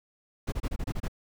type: noise bursts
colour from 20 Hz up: brown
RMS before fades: -30 dBFS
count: 8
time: 0.47-1.082 s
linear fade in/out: 10 ms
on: 52 ms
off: 28 ms
effects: none